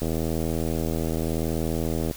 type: click train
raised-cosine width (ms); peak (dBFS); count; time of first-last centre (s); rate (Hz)
2; -14; 170; 0.02-2.112; 80.8
effects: added 50 Hz sine -45 dBFS peak until 2.16 s + white hiss -42 dBFS RMS until 2.16 s